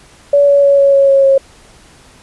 sine tone with pitch steps, 570 / 565.4 / 560.9 / 556.3 / 551.9 / 547.4 / 543 Hz, C#5 / C#5 / C#5 / C#5 / C#5 / C#5 / C#5, +48 / +34 / +20 / +6 / -8 / -22 / -36 cents, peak -5 dBFS, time 0.33-1.38 s, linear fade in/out 5 ms, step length 150 ms, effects pink hiss -43 dBFS RMS until 2.22 s + resampled to 24000 Hz

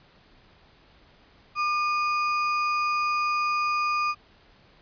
sine tone with sample-and-hold, 1200 Hz, D6, 37 cents sharp, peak -22 dBFS, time 1.55-4.15 s, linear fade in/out 50 ms, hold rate 3675 Hz, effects pink hiss -57 dBFS RMS until 4.81 s + resampled to 11025 Hz

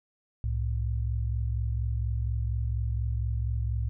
sine tone pair together, 65.1 / 109.32 Hz, C2 / A2, -8 / -11 cents, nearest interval major sixth, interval 897 cents, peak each -28 / -30 dBFS, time 0.44-3.89 s, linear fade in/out 0 ms, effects none

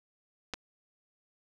clicks, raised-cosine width 0.2 ms, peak -17 / -24 dBFS, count 2, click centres 0.537 / 0.541 s, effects none

